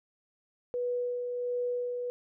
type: tone with tremolo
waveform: sine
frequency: 489.9 Hz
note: B4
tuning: 14 cents flat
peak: -28 dBFS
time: 0.74-2.1 s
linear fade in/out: 0 ms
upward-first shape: sine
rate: 1.4 Hz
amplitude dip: 35%
effects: none